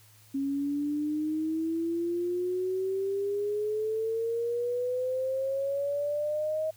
sine exponential sweep, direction up, 272.4 to 634 Hz, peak -27 dBFS, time 0.34-6.71 s, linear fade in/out 10 ms, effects added 107 Hz sine -58 dBFS peak until 6.76 s + white hiss -59 dBFS RMS until 6.76 s

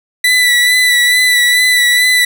30% pulse tone with vibrato, 1975.5 Hz, B6, in tune, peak -5 dBFS, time 0.24-2.25 s, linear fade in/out 5 ms, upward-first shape sine, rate 2.3 Hz, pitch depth 26 cents each way, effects none

